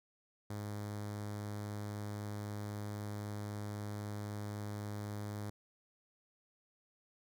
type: tone with notch filter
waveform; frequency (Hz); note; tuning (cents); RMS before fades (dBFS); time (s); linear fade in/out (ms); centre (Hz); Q
sawtooth; 103.83; G#2; 0; -42; 0.5-5.5; 5; 2700; 1.5
effects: none